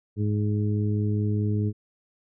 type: harmonic tone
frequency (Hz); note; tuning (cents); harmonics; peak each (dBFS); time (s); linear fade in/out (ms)
104.8; G#2; +16; 1 / 2 / 3 / 4; -23 / -29 / -33 / -35; 0.16-1.73; 50
effects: none